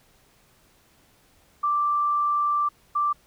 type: tone pair in turn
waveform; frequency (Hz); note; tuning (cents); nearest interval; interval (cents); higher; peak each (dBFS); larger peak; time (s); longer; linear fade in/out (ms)
sine; 1174.7 / 1174.7; D6 / D6; 0 / 0; unison; 0; neither; -20; neither; 1.63-2.69 / 2.95-3.13; first; 10
effects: pink hiss -60 dBFS RMS until 3.26 s